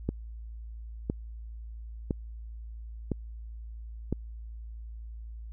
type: click train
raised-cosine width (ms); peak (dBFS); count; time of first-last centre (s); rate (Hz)
3; -15; 5; 0.09-4.126; 0.991
effects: added 56 Hz sine -39 dBFS peak until 5.52 s